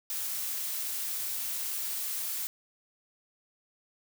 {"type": "noise", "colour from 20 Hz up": "blue", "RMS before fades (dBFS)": -34, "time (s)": [0.1, 2.47], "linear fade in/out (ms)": 0, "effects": []}